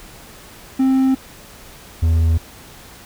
triangle tone pair in turn, 264 / 81.77 Hz, C4 / E2, +16 / -13 cents, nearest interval octave + minor sixth, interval 2029 cents, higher first, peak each -10 dBFS, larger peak neither, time 0.79-1.15 / 2.02-2.38 s, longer neither, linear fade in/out 10 ms, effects pink hiss -41 dBFS RMS until 3.05 s

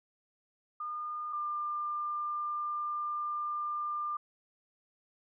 sine tone pair in turn, 1214 / 1196.6 Hz, D#6 / D6, -43 / +32 cents, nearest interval unison, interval 25 cents, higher first, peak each -35 / -32 dBFS, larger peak second, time 0.8-1.33 / 1.33-4.17 s, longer second, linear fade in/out 5 ms, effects none

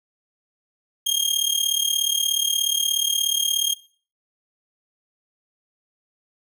sawtooth tone with amplitude modulation, 3229 Hz, G#7, 49 cents flat, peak -13 dBFS, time 1.06-3.74 s, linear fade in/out 10 ms, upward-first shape sine, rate 36.8 Hz, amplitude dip 75%, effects noise-tail reverb RT60 0.4 s tail -18 dB re dry

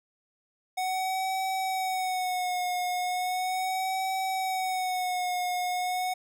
square tone with vibrato, 741 Hz, F#5, 2 cents sharp, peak -28 dBFS, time 0.77-6.14 s, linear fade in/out 10 ms, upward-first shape sine, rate 0.37 Hz, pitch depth 46 cents each way, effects none

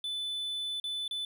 triangle tone with dropouts, 3500 Hz, A7, 10 cents flat, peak -31 dBFS, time 0.04-1.25 s, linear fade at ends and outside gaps 2 ms, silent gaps 0.8-0.84 / 1.079-1.11 s, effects none

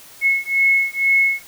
sine beating tone pair, 2183 / 2185.1 Hz, C#7 / C#7, -27 / -25 cents, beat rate 2.1 Hz, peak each -17 dBFS, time 0.21-1.43 s, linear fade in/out 50 ms, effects white hiss -43 dBFS RMS until 1.47 s

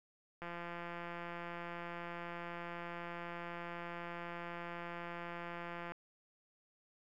click train, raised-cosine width 0.5 ms, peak -30 dBFS, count 947, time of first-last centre 0.42-5.92 s, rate 172 Hz, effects 12-bit

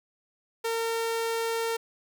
sawtooth tone, 456.7 Hz, A#4, 36 cents flat, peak -23 dBFS, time 0.64-1.77 s, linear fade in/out 10 ms, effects none

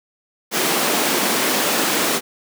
pink high-pass noise, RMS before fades -19 dBFS, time 0.51-2.21 s, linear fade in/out 50 ms, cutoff 220 Hz, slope 24 dB/octave, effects none

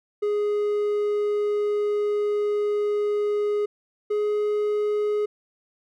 triangle tone pair in turn, 415.3 / 418.7 Hz, G#4 / G#4, 0 / +14 cents, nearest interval unison, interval 14 cents, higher second, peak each -19 dBFS, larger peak neither, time 0.22-3.66 / 4.1-5.26 s, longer first, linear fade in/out 10 ms, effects none

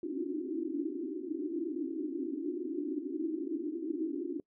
white band-pass noise, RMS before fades -36 dBFS, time 0.03-4.4 s, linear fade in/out 2 ms, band 270 to 360 Hz, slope 96 dB/octave, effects noise-tail reverb RT60 0.1 s tail -25 dB re dry

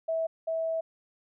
sine tone pair in turn, 651 / 651 Hz, E5 / E5, -22 / -22 cents, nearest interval unison, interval 0 cents, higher neither, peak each -26 / -27 dBFS, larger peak first, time 0.08-0.27 / 0.47-0.81 s, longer second, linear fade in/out 10 ms, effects none

